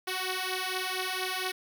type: beating tone pair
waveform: 5% pulse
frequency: 370 / 374.3 Hz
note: F#4 / F#4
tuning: 0 / +20 cents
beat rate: 4.3 Hz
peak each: -22 dBFS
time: 0.07-1.52 s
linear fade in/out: 10 ms
effects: none